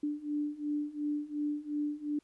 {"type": "beating tone pair", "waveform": "sine", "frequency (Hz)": [293.7, 296.5], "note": ["D4", "D4"], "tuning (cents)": [0, 17], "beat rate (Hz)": 2.8, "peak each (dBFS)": [-36, -34], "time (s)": [0.03, 2.19], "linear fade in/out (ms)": 5, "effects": ["pink hiss -72 dBFS RMS until 2.23 s", "resampled to 24000 Hz"]}